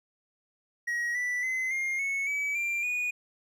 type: tone with pitch steps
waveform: triangle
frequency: 1900 / 1971.6 / 2046 / 2123 / 2203 / 2286 / 2372 / 2461 Hz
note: A#6 / B6 / C7 / C7 / C#7 / D7 / D7 / D#7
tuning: +33 / -3 / -39 / +25 / -11 / -47 / +17 / -20 cents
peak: -26 dBFS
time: 0.87-3.11 s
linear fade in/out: 10 ms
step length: 280 ms
effects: none